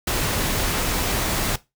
pink noise, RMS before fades -23 dBFS, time 0.07-1.56 s, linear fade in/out 5 ms, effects noise-tail reverb RT60 0.2 s tail -17 dB re dry

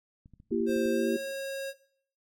clicks, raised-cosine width 5 ms, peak -40 dBFS, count 9, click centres 0.259 / 0.337 / 0.401 / 0.508 / 0.546 / 0.605 / 0.695 / 0.763 / 0.858 s
sine chord, E diminished, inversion second, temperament equal with one note detuned, 233.1 / 336.6 / 392 Hz, Bb3 / E4 / G4, 0 / +36 / 0 cents, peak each -30 dBFS, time 0.51-1.17 s, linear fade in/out 10 ms
square tone with pitch glide, 527 to 544 Hz, C5 to C#5, +12 to -33 cents, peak -33 dBFS, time 0.66-1.74 s, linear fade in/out 50 ms, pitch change +55 cents, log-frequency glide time 0.91-1.17 s
effects noise-tail reverb RT60 0.6 s tail -18 dB re dry

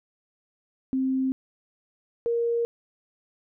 sine tone pair in turn, 262.9 / 468.4 Hz, C4 / A#4, +8 / +8 cents, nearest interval minor seventh, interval 1000 cents, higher second, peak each -22 dBFS, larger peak neither, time 0.93-1.32 / 2.26-2.65 s, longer neither, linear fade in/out 0 ms, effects none

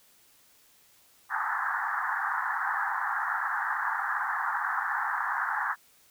white band-pass noise, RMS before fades -30 dBFS, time 1.29-5.76 s, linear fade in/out 50 ms, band 780 to 1800 Hz, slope 96 dB/octave, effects white hiss -61 dBFS RMS until 6.1 s

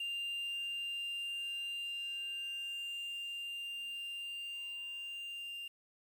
triangle tone with level ramp, 2794 Hz, F7, in tune, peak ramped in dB -34 to -40 dBFS, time 0-5.68 s, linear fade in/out 5 ms, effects tanh soft clip ceiling -30 dBFS + 10-bit

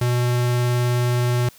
square tone with vibrato, 122.3 Hz, B2, 16 cents flat, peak -18 dBFS, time 0.01-1.49 s, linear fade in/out 5 ms, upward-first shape triangle, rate 19 Hz, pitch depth 8 cents each way, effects white hiss -49 dBFS RMS until 1.58 s

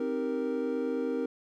triangle chord, C minor seventh, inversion none, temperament equal, 261.6 / 311.1 / 392 / 466.2 Hz, C4 / Eb4 / G4 / Bb4, 0 / 0 / 0 / 0 cents, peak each -31 / -34 / -36 / -30 dBFS, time 0-1.26 s, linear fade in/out 5 ms, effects none

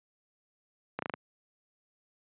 slowing click train, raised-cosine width 0.5 ms, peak -17 dBFS, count 5, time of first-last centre 0.99-1.139 s, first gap 33 ms, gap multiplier 1.08, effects high-pass 150 Hz 12 dB/octave + resampled to 8000 Hz

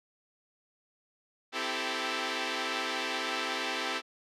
5% pulse chord, A minor seventh, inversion first, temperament equal with one note detuned, 259.5 / 329.6 / 392 / 440 Hz, C4 / E4 / G4 / A4, -14 / 0 / 0 / 0 cents, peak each -25 dBFS, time 1.52-4.02 s, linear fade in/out 50 ms, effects low-pass 6000 Hz 12 dB/octave

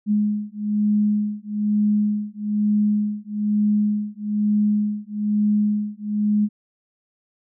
sine beating tone pair, 208.6 / 209.7 Hz, G#3 / G#3, +8 / +17 cents, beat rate 1.1 Hz, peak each -21 dBFS, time 0.06-6.49 s, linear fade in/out 50 ms, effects none

